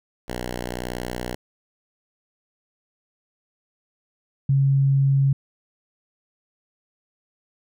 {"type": "tone pair in turn", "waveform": ["5% pulse", "sine"], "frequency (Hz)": [61.1, 137.16], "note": ["B1", "C#3"], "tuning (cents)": [-18, -18], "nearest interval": "octave + major second", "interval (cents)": 1400, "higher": "second", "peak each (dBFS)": [-17, -15], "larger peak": "second", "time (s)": [[0.28, 1.35], [4.49, 5.33]], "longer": "first", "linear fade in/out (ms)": 5, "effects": []}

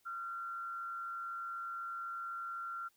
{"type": "tone with frequency modulation", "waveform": "sine", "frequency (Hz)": 1372, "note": "F6", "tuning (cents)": -31, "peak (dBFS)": -39, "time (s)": [0.05, 2.89], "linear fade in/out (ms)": 20, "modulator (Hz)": 112, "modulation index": 0.45, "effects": ["white hiss -73 dBFS RMS until 2.96 s"]}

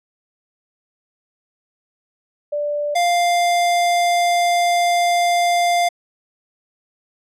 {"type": "tone pair in turn", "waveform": ["sine", "square"], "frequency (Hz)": [587.3, 698.4], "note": ["D5", "F5"], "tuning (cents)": [0, 0], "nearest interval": "minor third", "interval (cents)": 300, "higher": "second", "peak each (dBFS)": [-19, -15], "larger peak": "second", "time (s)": [[2.52, 2.95], [2.95, 5.89]], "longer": "second", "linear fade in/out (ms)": 10, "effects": ["low-pass 10000 Hz 12 dB/octave"]}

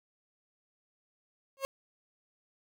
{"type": "tone with exponential growth", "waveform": "30% pulse", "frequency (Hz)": 542, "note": "C#5", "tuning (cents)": -39, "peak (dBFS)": -24, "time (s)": [1.57, 1.65], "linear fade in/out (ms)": 0, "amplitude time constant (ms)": 17, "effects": []}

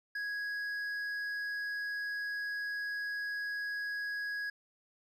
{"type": "tone with hard clipping", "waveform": "sine", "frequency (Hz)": 1661.2, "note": "G#6", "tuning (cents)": 0, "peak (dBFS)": -36, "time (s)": [0.15, 4.5], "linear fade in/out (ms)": 5, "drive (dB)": 5, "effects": []}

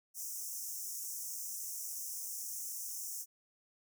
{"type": "high-pass noise", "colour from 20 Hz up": "pink", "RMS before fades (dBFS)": -42, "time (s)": [0.14, 3.26], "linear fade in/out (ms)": 50, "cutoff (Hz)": 5500, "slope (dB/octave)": 96, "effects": []}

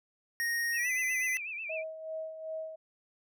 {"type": "tone with pitch glide", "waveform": "square", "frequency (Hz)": [1864.7, 2022], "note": ["A#6", "B6"], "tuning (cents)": [0, 40], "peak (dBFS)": -30, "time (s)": [0.4, 1.37], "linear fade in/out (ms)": 0, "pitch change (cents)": 140, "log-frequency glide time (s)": [0.76, 0.91]}
{"type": "tone with vibrato", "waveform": "sine", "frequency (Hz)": 2497, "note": "D#7", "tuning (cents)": 6, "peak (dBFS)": -36, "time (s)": [0.72, 1.84], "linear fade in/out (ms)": 50, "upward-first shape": "sine", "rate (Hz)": 8.1, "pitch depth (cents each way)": 120}
{"type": "tone with tremolo", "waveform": "sine", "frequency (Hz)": 637, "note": "D#5", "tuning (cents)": 41, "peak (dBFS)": -34, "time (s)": [1.69, 2.76], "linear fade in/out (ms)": 10, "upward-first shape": "sine", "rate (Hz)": 2.6, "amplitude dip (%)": 60}
{"effects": []}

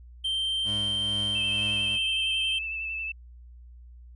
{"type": "tone", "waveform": "triangle", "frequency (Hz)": 3136, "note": "G7", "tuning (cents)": 0, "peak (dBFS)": -24, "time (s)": [0.24, 2.59], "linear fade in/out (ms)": 10}
{"type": "tone with tremolo", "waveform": "25% pulse", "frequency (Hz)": 103.1, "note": "G#2", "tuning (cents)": -12, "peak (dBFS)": -30, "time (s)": [0.64, 1.99], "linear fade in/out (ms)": 50, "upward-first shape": "triangle", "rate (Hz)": 2.2, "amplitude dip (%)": 45}
{"type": "tone with vibrato", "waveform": "sine", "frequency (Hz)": 2637, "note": "E7", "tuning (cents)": 0, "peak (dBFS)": -30, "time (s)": [1.35, 3.12], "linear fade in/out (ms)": 5, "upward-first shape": "sine", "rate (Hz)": 11, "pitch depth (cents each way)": 22}
{"effects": ["added 60 Hz sine -45 dBFS peak until 4.15 s", "resampled to 24000 Hz"]}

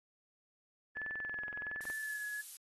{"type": "tone with vibrato", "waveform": "sine", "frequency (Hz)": 1718, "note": "A6", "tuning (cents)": -42, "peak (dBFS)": -38, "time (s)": [0.95, 2.42], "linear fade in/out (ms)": 20, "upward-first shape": "sine", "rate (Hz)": 1.3, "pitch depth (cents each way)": 29}
{"type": "click train", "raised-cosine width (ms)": 0.5, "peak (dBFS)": -33, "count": 21, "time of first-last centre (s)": [0.97, 1.9], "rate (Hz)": 21.5}
{"type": "noise", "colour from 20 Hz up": "violet", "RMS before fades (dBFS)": -45, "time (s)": [1.81, 2.57], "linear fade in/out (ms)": 2}
{"effects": ["AAC 32 kbps"]}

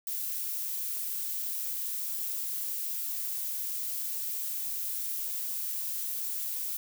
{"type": "noise", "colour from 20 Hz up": "violet", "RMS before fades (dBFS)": -34, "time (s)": [0.07, 6.77], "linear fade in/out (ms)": 2, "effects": []}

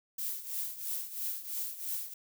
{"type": "noise with tremolo", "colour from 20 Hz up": "violet", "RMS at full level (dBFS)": -34, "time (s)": [0.18, 2.14], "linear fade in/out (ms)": 5, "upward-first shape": "triangle", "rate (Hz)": 3, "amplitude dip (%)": 80, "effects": []}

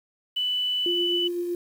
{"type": "tone", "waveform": "sine", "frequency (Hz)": 2984, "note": "F#7", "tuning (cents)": 14, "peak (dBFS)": -23, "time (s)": [0.36, 1.28], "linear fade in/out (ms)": 10}
{"type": "tone with tremolo", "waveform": "sine", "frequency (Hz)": 349.2, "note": "F4", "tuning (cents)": 0, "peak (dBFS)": -24, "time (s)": [0.86, 1.55], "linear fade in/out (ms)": 2, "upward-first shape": "triangle", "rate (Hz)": 7.9, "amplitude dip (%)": 35}
{"effects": ["8-bit"]}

